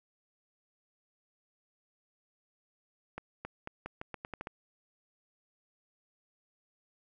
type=accelerating click train; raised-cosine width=0.5 ms; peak=-24 dBFS; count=10; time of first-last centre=3.18-4.471 s; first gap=270 ms; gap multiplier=0.83; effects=none